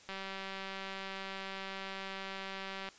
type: click train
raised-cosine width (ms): 0.3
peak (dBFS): -26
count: 541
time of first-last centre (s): 0.09-2.888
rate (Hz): 193
effects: white hiss -58 dBFS RMS until 2.98 s + resampled to 16000 Hz